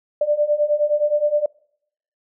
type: beating tone pair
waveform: sine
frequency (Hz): 587.3 / 596.9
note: D5 / D5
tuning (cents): 0 / +28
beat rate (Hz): 9.6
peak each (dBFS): -20 / -18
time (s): 0.21-1.46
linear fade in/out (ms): 5
effects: noise-tail reverb RT60 0.7 s tail -26 dB re dry